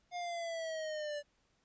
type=linear sweep; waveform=square; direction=down; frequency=714 to 580 Hz; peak=-38 dBFS; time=0.11-1.23 s; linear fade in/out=50 ms; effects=pink hiss -75 dBFS RMS until 1.64 s + resampled to 16000 Hz